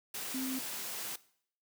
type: tone in noise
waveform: sine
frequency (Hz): 261.6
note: C4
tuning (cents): 0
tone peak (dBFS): -34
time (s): 0.34-0.59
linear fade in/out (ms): 5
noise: white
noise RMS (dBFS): -40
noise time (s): 0.14-1.16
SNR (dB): +3
effects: noise-tail reverb RT60 0.6 s tail -19 dB re dry + high-pass 150 Hz 12 dB/octave